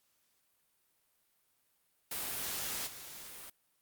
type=noise with level steps; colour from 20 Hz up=white; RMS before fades=-38 / -48 dBFS; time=2.11-3.5 s; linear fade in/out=5 ms; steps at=2.86 s; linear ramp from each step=20 ms; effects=white hiss -75 dBFS RMS until 3.81 s + Opus 48 kbps